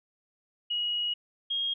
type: tone pair in turn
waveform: sine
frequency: 2900 / 3255 Hz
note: F#7 / G#7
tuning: -35 / -36 cents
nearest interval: major second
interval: 199 cents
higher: second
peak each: -27 dBFS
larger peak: neither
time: 0.7-1.14 / 1.5-1.74 s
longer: first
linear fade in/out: 10 ms
effects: none